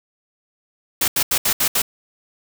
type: noise bursts at uneven times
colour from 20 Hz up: white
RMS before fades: -18 dBFS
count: 6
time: 1.01-1.08 / 1.16-1.23 / 1.31-1.38 / 1.45-1.53 / 1.6-1.68 / 1.75-1.82 s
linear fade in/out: 5 ms
effects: none